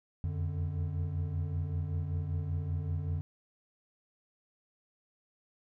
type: tone cluster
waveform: triangle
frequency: 84 / 89.2 / 147.2 Hz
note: E2 / F2 / D3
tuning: +33 / +37 / +4 cents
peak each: -38 / -31 / -35 dBFS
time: 0.24-3.21 s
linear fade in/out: 0 ms
effects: none